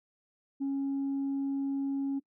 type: tone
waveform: sine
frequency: 275.2 Hz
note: C#4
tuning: 12 cents flat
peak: -27 dBFS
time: 0.6-2.2 s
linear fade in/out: 20 ms
effects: noise-tail reverb RT60 0.1 s tail -21 dB re dry + tanh soft clip ceiling -27 dBFS